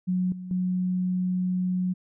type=tone with level steps; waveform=sine; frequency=182.7 Hz; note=F#3; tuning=22 cents flat; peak=-22 / -34 / -23 dBFS; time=0.07-1.94 s; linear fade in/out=20 ms; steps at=0.32 / 0.51 s; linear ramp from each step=2 ms; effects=none